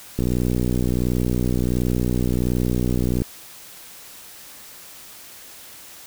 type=click train; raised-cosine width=3 ms; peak=-9 dBFS; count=187; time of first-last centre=0.19-3.219 s; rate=61.4 Hz; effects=white hiss -42 dBFS RMS until 6.06 s